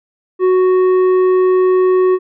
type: tone with tanh clipping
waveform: sine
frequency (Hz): 370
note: F#4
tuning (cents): 0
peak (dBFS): -10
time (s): 0.39-2.19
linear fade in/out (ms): 50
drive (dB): 8
effects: none